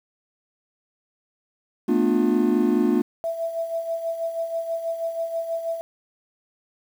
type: chord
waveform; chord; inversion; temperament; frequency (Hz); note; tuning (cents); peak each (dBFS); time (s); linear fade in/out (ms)
triangle; B half-diminished seventh; third; just; 222.2 / 246.9 / 296.3 / 355.6; A3 / B3 / D4 / F4; +17 / 0 / +15 / +31; -21; 1.88-3.02; 10
type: tone with tremolo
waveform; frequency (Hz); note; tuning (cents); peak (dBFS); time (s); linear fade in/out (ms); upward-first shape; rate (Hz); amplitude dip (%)
sine; 663; E5; +10; -22; 3.24-5.81; 0; sine; 6.2; 60
effects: 8-bit